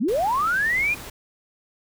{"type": "linear sweep", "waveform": "sine", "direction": "up", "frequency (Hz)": [178.4, 2489], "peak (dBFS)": -19, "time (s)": [0, 0.95], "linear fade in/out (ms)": 20}
{"type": "noise", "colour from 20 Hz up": "pink", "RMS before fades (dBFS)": -38, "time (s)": [0.08, 1.1], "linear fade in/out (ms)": 5}
{"effects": []}